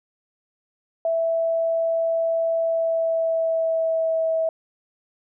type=tone with pitch glide; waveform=sine; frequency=659.3 to 648.3 Hz; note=E5 to E5; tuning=0 to -29 cents; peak=-19 dBFS; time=1.05-4.49 s; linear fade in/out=2 ms; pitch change=-29 cents; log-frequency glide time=2.6-4.25 s; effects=none